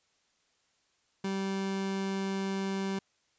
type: tone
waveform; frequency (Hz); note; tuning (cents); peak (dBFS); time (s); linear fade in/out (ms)
30% pulse; 194; G3; -18; -28; 1.24-2.99; 5
effects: white hiss -72 dBFS RMS until 3.38 s + resampled to 16000 Hz